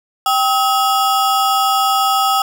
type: ring-modulated tone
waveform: square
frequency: 1031 Hz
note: C6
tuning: 26 cents flat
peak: -10 dBFS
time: 0.26-2.42 s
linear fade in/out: 2 ms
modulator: 249 Hz
effects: none